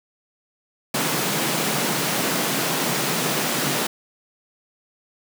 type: high-pass noise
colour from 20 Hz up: pink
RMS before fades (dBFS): -23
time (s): 0.94-3.87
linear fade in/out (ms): 5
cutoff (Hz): 130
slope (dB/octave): 96
effects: none